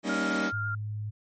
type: chord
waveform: sawtooth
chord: Eb dominant seventh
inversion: first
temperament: just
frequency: 194.45 / 233.3 / 280 / 311.1 Hz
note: G3 / Bb3 / Db4 / Eb4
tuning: -14 / +2 / +18 / 0 cents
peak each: -29 dBFS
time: 0.03-0.52 s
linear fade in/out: 50 ms
type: tone with vibrato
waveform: sine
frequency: 1400 Hz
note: F6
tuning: 4 cents sharp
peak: -30 dBFS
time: 0.09-0.75 s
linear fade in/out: 5 ms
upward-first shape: sine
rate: 9.1 Hz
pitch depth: 15 cents each way
type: tone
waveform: sine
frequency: 105.7 Hz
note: G#2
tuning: 31 cents sharp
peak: -31 dBFS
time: 0.52-1.11 s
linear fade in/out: 20 ms
effects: MP3 32 kbps